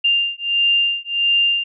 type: beating tone pair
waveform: sine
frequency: 2794 / 2795.5 Hz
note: F7 / F7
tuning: 0 / +1 cents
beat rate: 1.5 Hz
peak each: -18 dBFS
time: 0.04-1.64 s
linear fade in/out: 10 ms
effects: none